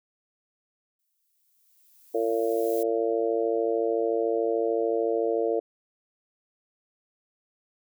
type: noise with exponential growth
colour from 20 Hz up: violet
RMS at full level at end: -39 dBFS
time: 0.99-2.83 s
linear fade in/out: 2 ms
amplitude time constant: 400 ms
type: harmonic tone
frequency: 113.6 Hz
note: A#2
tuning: 44 cents flat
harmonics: 3 / 4 / 5 / 6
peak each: -30 / -25 / -30 / -32 dBFS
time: 2.14-5.6 s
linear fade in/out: 10 ms
effects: none